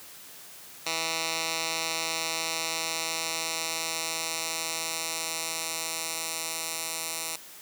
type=tone with band-pass filter sweep; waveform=10% pulse; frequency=162.9 Hz; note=E3; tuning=20 cents flat; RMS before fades=-32 dBFS; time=0.86-7.36 s; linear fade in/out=5 ms; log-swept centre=4600 to 9400 Hz; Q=0.81; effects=white hiss -47 dBFS RMS until 7.61 s + high-pass 100 Hz 12 dB/octave